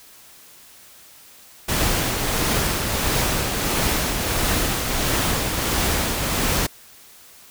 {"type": "noise with tremolo", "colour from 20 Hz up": "pink", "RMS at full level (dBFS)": -20, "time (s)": [1.68, 6.67], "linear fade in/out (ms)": 10, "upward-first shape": "triangle", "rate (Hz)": 1.5, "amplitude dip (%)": 40, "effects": ["white hiss -47 dBFS RMS until 7.5 s"]}